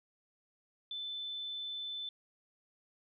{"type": "tone", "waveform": "sine", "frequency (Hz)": 3520, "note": "A7", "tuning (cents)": 0, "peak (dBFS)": -38, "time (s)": [0.91, 2.09], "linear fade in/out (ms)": 2, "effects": []}